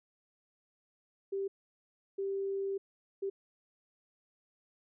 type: tone bursts at uneven times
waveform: sine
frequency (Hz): 392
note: G4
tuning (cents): 0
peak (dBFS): -32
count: 3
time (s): 1.32-1.48 / 2.18-2.78 / 3.22-3.3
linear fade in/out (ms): 10
effects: none